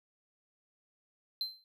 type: tone with exponential decay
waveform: triangle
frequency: 4104 Hz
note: C8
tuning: 34 cents flat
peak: -28 dBFS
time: 1.41-1.64 s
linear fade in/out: 1 ms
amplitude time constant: 50 ms
effects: none